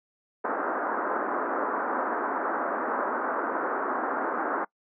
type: band-pass noise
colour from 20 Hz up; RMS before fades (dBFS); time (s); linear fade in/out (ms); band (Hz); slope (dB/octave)
white; -29; 0.44-4.65; 10; 240 to 1500; 48
effects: noise-tail reverb RT60 0.1 s tail -23 dB re dry